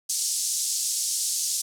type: band-pass noise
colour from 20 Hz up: pink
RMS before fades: -27 dBFS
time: 0.09-1.62 s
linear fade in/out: 10 ms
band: 5300 to 10000 Hz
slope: 24 dB/octave
effects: none